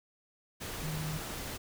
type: tone in noise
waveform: sine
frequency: 155 Hz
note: D#3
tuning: 6 cents flat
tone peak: -35 dBFS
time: 0.82-1.19 s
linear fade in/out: 20 ms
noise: pink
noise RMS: -40 dBFS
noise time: 0.6-1.58 s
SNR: +2 dB
effects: none